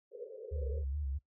pink band-pass noise, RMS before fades -46 dBFS, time 0.11-0.84 s, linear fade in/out 20 ms, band 420 to 520 Hz, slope 96 dB/octave
sine tone with vibrato, 70.7 Hz, C#2, 35 cents sharp, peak -34 dBFS, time 0.51-1.19 s, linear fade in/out 20 ms, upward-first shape square, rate 4.7 Hz, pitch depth 76 cents each way
effects noise-tail reverb RT60 0.1 s tail -18 dB re dry

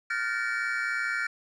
triangle tone cluster, 1399 / 1522 / 1755 / 1859 / 2292 Hz, F6 / F#6 / A6 / A#6 / D7, +3 / +48 / -5 / -5 / -43 cents, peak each -29 / -33 / -32 / -35 / -34 dBFS, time 0.1-1.27 s, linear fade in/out 5 ms, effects resampled to 24000 Hz + 10-bit

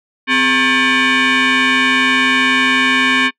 sine tone with frequency modulation, 258.3 Hz, C4, 22 cents flat, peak -8 dBFS, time 0.27-3.31 s, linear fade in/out 50 ms, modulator 672 Hz, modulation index 4.1, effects noise-tail reverb RT60 0.1 s tail -24 dB re dry + tanh soft clip ceiling -9 dBFS

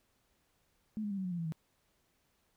sine tone with pitch steps, 215.6 / 206.5 / 197.71 / 189.32 / 181.3 / 173.61 / 166.25 / 159.2 Hz, A3 / G#3 / G3 / F#3 / F#3 / F3 / E3 / D#3, -35 / -10 / +15 / +40 / -35 / -10 / +15 / +40 cents, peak -34 dBFS, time 0.97-1.522 s, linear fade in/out 0 ms, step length 69 ms, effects pink hiss -75 dBFS RMS until 2.56 s

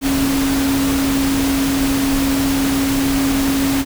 sine tone in noise, 273.1 Hz, C#4, 26 cents flat, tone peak -15 dBFS, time 0.01-3.85 s, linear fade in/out 50 ms, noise pink, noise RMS -22 dBFS, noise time 0.01-3.85 s, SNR +4 dB, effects none

